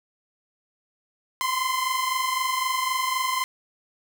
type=tone pair together; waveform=sawtooth; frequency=1022 / 1045.9 Hz; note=C6 / C6; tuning=-41 / -1 cents; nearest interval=unison; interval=40 cents; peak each=-23 / -22 dBFS; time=1.41-3.44 s; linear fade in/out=0 ms; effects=none